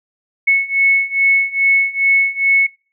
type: beating tone pair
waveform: sine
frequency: 2200 / 2202.4 Hz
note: C#7 / C#7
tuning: -14 / -12 cents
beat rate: 2.4 Hz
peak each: -15 / -13 dBFS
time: 0.47-2.67 s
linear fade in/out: 10 ms
effects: noise-tail reverb RT60 0.4 s tail -25 dB re dry